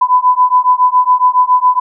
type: beating tone pair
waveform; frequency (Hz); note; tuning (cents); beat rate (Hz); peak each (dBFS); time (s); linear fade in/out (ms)
sine; 998 / 1005.2; B5 / B5; +18 / +30; 7.2; -10; 0.01-1.8; 10
effects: none